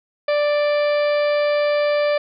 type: harmonic tone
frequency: 588 Hz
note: D5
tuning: 2 cents sharp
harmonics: 1 / 2 / 3 / 4 / 5 / 6 / 7 / 8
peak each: -16 / -29 / -30 / -30 / -39 / -38 / -41 / -37 dBFS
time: 0.28-2.18 s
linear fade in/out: 5 ms
effects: none